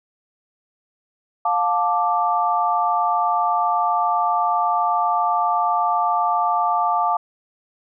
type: chord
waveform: sine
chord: D minor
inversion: first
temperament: equal with one note detuned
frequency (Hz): 707.8 / 880 / 1174.7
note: F5 / A5 / D6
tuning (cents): +23 / 0 / 0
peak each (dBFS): -21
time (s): 1.45-7.17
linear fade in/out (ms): 5
effects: none